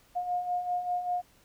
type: beating tone pair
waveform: sine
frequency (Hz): 711 / 716.1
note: F5 / F5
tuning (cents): +31 / +43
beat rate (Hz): 5.1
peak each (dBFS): -36 / -29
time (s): 0.15-1.22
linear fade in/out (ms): 20
effects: pink hiss -62 dBFS RMS until 1.44 s